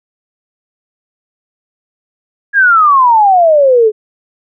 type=exponential sweep; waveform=sine; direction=down; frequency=1676 to 417.4 Hz; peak=-4 dBFS; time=2.53-3.92 s; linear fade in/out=50 ms; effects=none